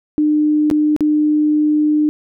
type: tone with dropouts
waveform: sine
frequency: 301.8 Hz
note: D4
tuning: 47 cents sharp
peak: -11 dBFS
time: 0.18-2.09 s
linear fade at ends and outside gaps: 0 ms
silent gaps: 0.701-0.712 / 0.964-1.007 s
effects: none